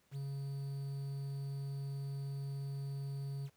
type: tone with quantisation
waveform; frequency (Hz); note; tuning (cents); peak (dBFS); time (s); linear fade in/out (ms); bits
triangle; 138.59; C#3; 0; -36; 0.11-3.5; 50; 10
effects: pink hiss -73 dBFS RMS until 3.56 s + high-pass 60 Hz 12 dB/octave

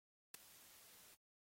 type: noise with ADSR envelope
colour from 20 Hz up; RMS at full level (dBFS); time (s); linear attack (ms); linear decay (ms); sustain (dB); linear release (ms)
white; -45; 0.34-1.16; 4; 9; -19; 25
effects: AAC 48 kbps

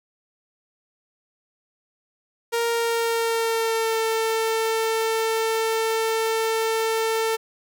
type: tone with pitch glide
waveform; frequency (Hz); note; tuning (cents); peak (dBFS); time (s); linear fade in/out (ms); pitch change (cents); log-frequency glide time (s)
sawtooth; 466.2 to 447.2; A#4 to A4; 0 to +28; -17; 2.52-7.37; 20; -72; 2.68-4
effects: none

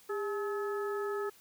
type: harmonic tone with a mistuned harmonic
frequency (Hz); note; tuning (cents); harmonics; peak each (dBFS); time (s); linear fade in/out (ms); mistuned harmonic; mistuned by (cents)
428.5; A4; -46; 1 / 2 / 3 / 4; -33 / -45 / -40 / -45; 0.09-1.3; 10; 1; -93
effects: white hiss -60 dBFS RMS until 1.4 s

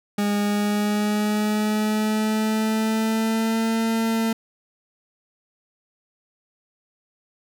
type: tone with pitch glide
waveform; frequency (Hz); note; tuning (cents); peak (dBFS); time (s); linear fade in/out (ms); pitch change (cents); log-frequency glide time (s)
40% pulse; 205.2 to 225.1; G#3 to A3; -21 to +40; -19; 0.18-4.33; 5; +161; 0.39-3.67
effects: none

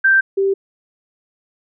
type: tone pair in turn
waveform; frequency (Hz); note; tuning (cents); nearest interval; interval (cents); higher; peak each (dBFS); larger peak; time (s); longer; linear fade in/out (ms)
sine; 1568 / 390.9; G6 / G4; 0 / -5; 2 octaves; 2405; first; -9 / -13; first; 0.04-0.21 / 0.37-0.54; neither; 10
effects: none

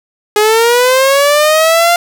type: linear sweep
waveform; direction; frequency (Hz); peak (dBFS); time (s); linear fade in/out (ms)
sawtooth; up; 415.3 to 698.5; -3; 0.36-1.96; 2
effects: none

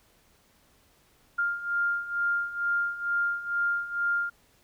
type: beating tone pair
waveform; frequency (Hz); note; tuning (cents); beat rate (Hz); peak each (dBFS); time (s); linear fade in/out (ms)
sine; 1400 / 1402.2; F6 / F6; +4 / +7; 2.2; -31 / -27; 1.38-4.3; 10
effects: pink hiss -63 dBFS RMS until 4.63 s

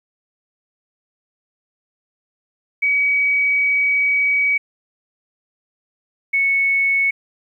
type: tone pair in turn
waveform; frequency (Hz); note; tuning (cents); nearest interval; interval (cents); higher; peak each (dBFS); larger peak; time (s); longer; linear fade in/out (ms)
sine; 2268 / 2210; C#7 / C#7; +39 / -6; unison; 45; first; -14; neither; 2.82-4.58 / 6.33-7.11; first; 10
effects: 9-bit

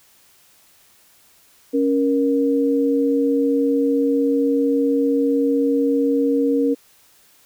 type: tone pair together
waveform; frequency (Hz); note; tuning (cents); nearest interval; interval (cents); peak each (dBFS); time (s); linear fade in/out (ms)
sine; 277.2 / 470.4; C#4 / A#4; 0 / +16; major sixth; 916; -17 / -19; 1.73-6.75; 20
effects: white hiss -54 dBFS RMS until 7.45 s

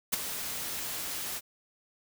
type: noise with ADSR envelope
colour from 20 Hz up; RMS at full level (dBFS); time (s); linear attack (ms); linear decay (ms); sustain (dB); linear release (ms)
white; -25; 0.12-1.41; 16; 15; -11; 42
effects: none

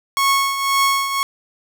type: tone with tremolo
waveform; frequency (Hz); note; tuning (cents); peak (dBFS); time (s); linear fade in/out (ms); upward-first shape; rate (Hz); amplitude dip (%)
sawtooth; 1100; C#6; -14; -9; 0.17-1.23; 0; triangle; 1.9; 65
effects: none

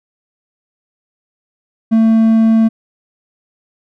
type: tone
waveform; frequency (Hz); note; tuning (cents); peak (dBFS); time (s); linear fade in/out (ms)
triangle; 223.7; A3; +29; -5; 1.91-2.69; 20
effects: none

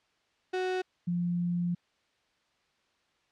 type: tone pair in turn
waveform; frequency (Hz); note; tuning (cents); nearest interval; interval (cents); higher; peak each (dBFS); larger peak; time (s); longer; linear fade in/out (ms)
35% pulse / sine; 370 / 174.62; F#4 / F3; 0 / 0; octave + minor second; 1300; first; -27; neither; 0.53-0.82 / 1.07-1.75; second; 10
effects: white hiss -71 dBFS RMS until 3.31 s + low-pass 4000 Hz 12 dB/octave

